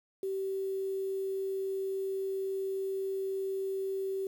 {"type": "tone with quantisation", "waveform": "sine", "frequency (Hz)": 385.8, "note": "G4", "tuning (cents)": -28, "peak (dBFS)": -31, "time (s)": [0.23, 4.27], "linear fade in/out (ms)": 2, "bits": 9, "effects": []}